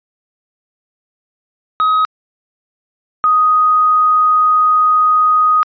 triangle / sine tone pair in turn, 1265 / 1247.6 Hz, D#6 / D#6, +28 / +4 cents, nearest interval unison, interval 24 cents, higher first, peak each -8 dBFS, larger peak neither, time 1.8-2.05 / 3.24-5.63 s, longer second, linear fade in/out 0 ms, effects resampled to 11025 Hz

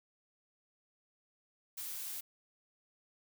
blue noise, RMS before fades -42 dBFS, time 1.77-2.21 s, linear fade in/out 10 ms, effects none

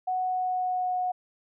sine tone with pitch glide, 740 to 730.7 Hz, F#5 to F#5, 0 to -22 cents, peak -25 dBFS, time 0.07-1.12 s, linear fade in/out 10 ms, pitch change -22 cents, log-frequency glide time 0.2-0.96 s, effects none

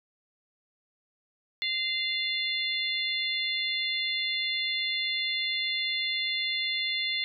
harmonic tone with a mistuned harmonic, 698.5 Hz, F5, in tune, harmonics 3 / 4 / 5 / 6, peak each -31 / -38 / -31 / -34 dBFS, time 1.62-7.24 s, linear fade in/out 0 ms, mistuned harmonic 3, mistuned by -18 cents, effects none

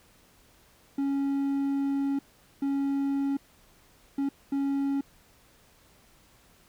triangle tone bursts at uneven times, 277.2 Hz, C#4, in tune, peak -23 dBFS, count 4, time 0.98-2.19 / 2.62-3.37 / 4.18-4.29 / 4.52-5.01 s, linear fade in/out 5 ms, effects pink hiss -60 dBFS RMS until 6.68 s

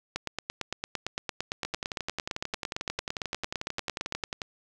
two click trains, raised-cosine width 0.2 ms, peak -15 / -13 dBFS, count 32 / 37, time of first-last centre 1.65-4.418 / 0.16-4.237 s, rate 11.2 / 8.83 Hz, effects none

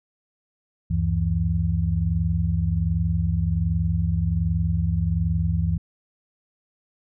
sine tone cluster, 73.7 / 95 / 165.5 Hz, D2 / F#2 / E3, +7 / +46 / +7 cents, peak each -24 dBFS, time 0.9-5.78 s, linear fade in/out 10 ms, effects none

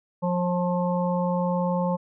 harmonic tone with a mistuned harmonic, 178.2 Hz, F3, 35 cents sharp, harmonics 1 / 3 / 5 / 6, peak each -24 / -27 / -30 / -35 dBFS, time 0.22-1.97 s, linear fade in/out 20 ms, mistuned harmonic 5, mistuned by -23 cents, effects none

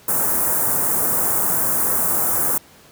white band-stop noise, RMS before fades -19 dBFS, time 0.08-2.58 s, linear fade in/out 5 ms, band 1400 to 8500 Hz, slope 24 dB/octave, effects pink hiss -48 dBFS RMS until 2.91 s + high-pass 80 Hz 12 dB/octave

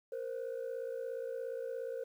sine tone pair together, 466.2 / 523.3 Hz, A#4 / C5, 0 / 0 cents, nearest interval major second, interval 200 cents, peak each -38 / -38 dBFS, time 0.12-2.04 s, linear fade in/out 5 ms, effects tanh soft clip ceiling -34 dBFS + 11-bit

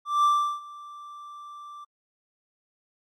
triangle tone with ADSR envelope, 1174.7 Hz, D6, in tune, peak -15 dBFS, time 0.05-1.85 s, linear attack 190 ms, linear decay 360 ms, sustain -23 dB, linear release 15 ms, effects AAC 64 kbps

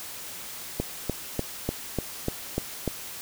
click train, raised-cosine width 2 ms, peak -12 dBFS, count 8, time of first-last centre 0.8-2.877 s, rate 3.37 Hz, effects white hiss -39 dBFS RMS until 3.21 s

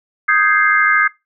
sine chord, Ab major seventh, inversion second, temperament equal, 1244.5 / 1568 / 1661.2 / 2093 Hz, Eb6 / G6 / Ab6 / C7, 0 / 0 / 0 / 0 cents, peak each -16 dBFS, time 0.28-1.08 s, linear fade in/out 10 ms, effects noise-tail reverb RT60 0.2 s tail -19 dB re dry

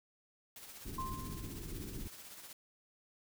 white noise with tremolo, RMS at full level -50 dBFS, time 0.56-2.53 s, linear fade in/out 2 ms, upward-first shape sine, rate 16 Hz, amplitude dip 45%
pink low-pass noise, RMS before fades -44 dBFS, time 0.85-2.08 s, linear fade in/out 10 ms, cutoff 400 Hz, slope 48 dB/octave
sine tone with exponential decay, 1048 Hz, C6, 2 cents sharp, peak -36 dBFS, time 0.98-1.72 s, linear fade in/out 5 ms, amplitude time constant 160 ms
effects none

